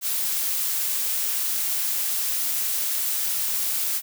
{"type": "noise", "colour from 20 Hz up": "blue", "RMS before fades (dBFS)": -25, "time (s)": [0.01, 4.02], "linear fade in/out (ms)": 50, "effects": []}